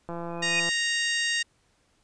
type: click train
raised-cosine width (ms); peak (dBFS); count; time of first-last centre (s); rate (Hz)
1; -22; 103; 0.09-0.69; 170
type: tone with exponential growth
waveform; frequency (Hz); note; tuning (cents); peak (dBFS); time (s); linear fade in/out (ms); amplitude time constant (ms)
sine; 2489; D#7; 0; -22; 0.29-0.6; 5; 66
type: harmonic tone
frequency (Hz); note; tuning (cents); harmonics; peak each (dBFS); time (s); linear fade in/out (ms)
932.3; A#5; 0; 2 / 3 / 4 / 5 / 6 / 7 / 8 / 9; -27 / -31 / -33 / -35 / -37 / -38 / -39 / -40; 0.42-1.43; 10
effects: pink hiss -67 dBFS RMS until 2.03 s + resampled to 22050 Hz